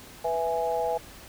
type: chord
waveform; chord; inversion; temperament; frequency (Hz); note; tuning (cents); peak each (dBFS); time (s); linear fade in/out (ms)
sine; E major; second; equal; 493.9 / 659.3 / 830.6; B4 / E5 / G#5; 0 / 0 / 0; -29; 0.24-0.98; 10
effects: pink hiss -47 dBFS RMS until 1.28 s